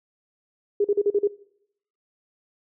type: tone bursts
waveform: sine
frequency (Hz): 409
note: G#4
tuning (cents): -26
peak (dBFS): -17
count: 6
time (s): 0.8-1.275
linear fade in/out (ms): 5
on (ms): 45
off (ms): 41
effects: noise-tail reverb RT60 0.7 s tail -21 dB re dry